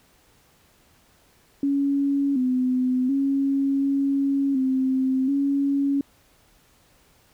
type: tone with pitch steps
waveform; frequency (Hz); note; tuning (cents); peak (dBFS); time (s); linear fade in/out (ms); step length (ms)
sine; 279.8 / 254.1 / 275 / 276.6 / 262 / 279.2; C#4 / B3 / C#4 / C#4 / C4 / C#4; +16 / +49 / -14 / -4 / +2 / +13; -19; 1.63-6.01; 2; 730
effects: pink hiss -59 dBFS RMS until 7.33 s